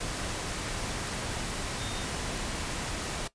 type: tone in noise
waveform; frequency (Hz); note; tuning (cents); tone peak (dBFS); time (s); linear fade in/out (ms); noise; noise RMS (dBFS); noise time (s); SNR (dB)
sine; 3665; A#7; -30; -43; 1.79-2.05; 10; pink; -34; 0-3.28; -12
effects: noise-tail reverb RT60 0.1 s tail -17 dB re dry + resampled to 22050 Hz